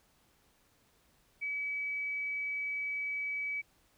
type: tone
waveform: sine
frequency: 2285 Hz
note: D7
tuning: 48 cents flat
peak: -33 dBFS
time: 1.41-3.62 s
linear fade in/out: 20 ms
effects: pink hiss -69 dBFS RMS until 3.97 s